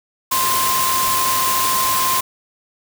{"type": "tone in noise", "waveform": "sine", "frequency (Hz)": 1046.5, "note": "C6", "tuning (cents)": 0, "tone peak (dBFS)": -18, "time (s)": [0.31, 2.21], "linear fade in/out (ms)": 10, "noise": "white", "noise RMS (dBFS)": -20, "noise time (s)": [0.31, 2.21], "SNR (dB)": -1, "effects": []}